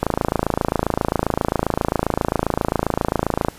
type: click train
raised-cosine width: 1 ms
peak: -3 dBFS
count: 96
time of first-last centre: 0.03-3.485 s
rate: 27.5 Hz
effects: pink hiss -43 dBFS RMS until 3.58 s + resampled to 32000 Hz